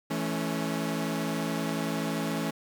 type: chord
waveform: sawtooth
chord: A major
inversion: second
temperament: equal with one note detuned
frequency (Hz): 164.81 / 216.3 / 277.2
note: E3 / A3 / C#4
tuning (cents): 0 / -29 / 0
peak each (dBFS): -29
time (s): 0.1-2.51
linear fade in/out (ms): 10
effects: 10-bit